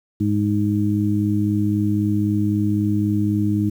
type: harmonic tone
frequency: 103.83 Hz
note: G#2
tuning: in tune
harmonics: 1 / 2 / 3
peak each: -21 / -21 / -21 dBFS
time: 0.2-3.7 s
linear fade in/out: 10 ms
effects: 8-bit